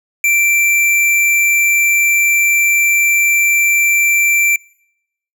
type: tone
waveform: square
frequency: 2348 Hz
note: D7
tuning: 1 cent flat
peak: -11 dBFS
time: 0.24-4.56 s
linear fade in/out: 2 ms
effects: noise-tail reverb RT60 0.8 s tail -25 dB re dry